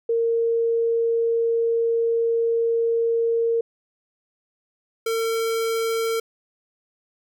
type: tone pair in turn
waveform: sine / square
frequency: 461.2 / 453.5 Hz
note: A#4 / A#4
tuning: -19 / -48 cents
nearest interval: unison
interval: 29 cents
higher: first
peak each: -18 / -22 dBFS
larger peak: first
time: 0.09-3.61 / 5.06-6.2 s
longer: first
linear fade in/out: 5 ms
effects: none